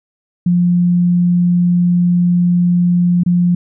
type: tone with dropouts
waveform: sine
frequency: 176 Hz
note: F3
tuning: 14 cents sharp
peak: -9 dBFS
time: 0.46-3.55 s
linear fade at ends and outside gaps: 5 ms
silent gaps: 3.235-3.261 s
effects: none